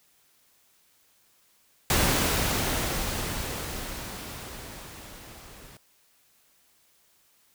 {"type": "noise with level ramp", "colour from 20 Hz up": "pink", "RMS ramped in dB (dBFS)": [-22, -49], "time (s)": [1.9, 5.77], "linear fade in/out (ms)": 2, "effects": ["white hiss -64 dBFS RMS until 7.54 s"]}